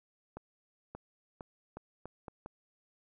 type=accelerating click train; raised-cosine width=1 ms; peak=-29 dBFS; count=7; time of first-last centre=0.37-2.461 s; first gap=580 ms; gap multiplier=0.79; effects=none